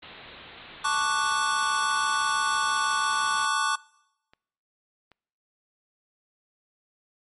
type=low-pass noise; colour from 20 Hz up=white; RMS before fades=-46 dBFS; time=0.02-3.46 s; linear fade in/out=10 ms; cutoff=4000 Hz; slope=96 dB/octave
type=chord; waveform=square; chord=D major seventh; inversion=second; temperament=equal; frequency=880 / 1108.7 / 1174.7 / 1480 Hz; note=A5 / C#6 / D6 / F#6; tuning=0 / 0 / 0 / 0 cents; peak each=-32 / -28 / -29 / -29 dBFS; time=0.84-3.76 s; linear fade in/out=10 ms
type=clicks; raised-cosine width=0.3 ms; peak=-36 dBFS; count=4; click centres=1.927 / 3.734 / 4.335 / 5.117 s
effects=noise-tail reverb RT60 0.9 s tail -24 dB re dry + MP3 48 kbps